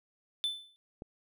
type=tone with exponential decay; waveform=triangle; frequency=3520 Hz; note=A7; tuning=in tune; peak=-25 dBFS; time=0.44-0.76 s; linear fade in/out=0 ms; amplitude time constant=68 ms
type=click; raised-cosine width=2 ms; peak=-29 dBFS; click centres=1.021 s
effects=none